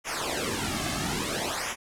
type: noise with flanger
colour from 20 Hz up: pink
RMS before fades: -30 dBFS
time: 0.04-1.76 s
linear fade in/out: 50 ms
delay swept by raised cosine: 0.23 to 2.13 ms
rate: 0.6 Hz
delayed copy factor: -0.85
effects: low-pass 10000 Hz 12 dB/octave